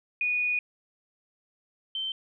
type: tone pair in turn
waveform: sine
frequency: 2465 / 3106 Hz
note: D#7 / G7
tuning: -17 / -17 cents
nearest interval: major third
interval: 400 cents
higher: second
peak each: -24 / -29 dBFS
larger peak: first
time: 0.21-0.59 / 1.95-2.12 s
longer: first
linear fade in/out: 2 ms
effects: none